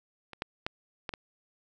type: clicks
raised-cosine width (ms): 0.3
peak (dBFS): -27 / -16 / -15 / -18 / -21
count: 5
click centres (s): 0.333 / 0.421 / 0.665 / 1.092 / 1.138
effects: none